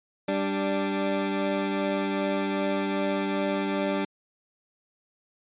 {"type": "tone pair together", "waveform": "20% pulse", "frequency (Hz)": [196.38, 293.3], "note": ["G3", "D4"], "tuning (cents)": [3, -2], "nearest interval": "perfect fifth", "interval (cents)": 695, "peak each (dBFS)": -23, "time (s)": [0.28, 4.05], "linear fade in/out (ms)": 5, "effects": ["resampled to 8000 Hz"]}